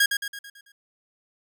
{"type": "tone with echo", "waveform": "sawtooth", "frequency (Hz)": 1636, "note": "G#6", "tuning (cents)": -26, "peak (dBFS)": -13, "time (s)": [0, 0.06], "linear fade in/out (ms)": 5, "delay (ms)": 110, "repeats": 6, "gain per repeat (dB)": -6, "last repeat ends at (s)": 0.72, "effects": []}